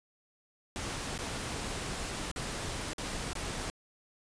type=noise with dropouts; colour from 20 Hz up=pink; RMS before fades=-37 dBFS; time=0.76-3.7 s; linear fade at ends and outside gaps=0 ms; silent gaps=1.178-1.189 / 2.314-2.361 / 2.933-2.982 / 3.332-3.353 s; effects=resampled to 22050 Hz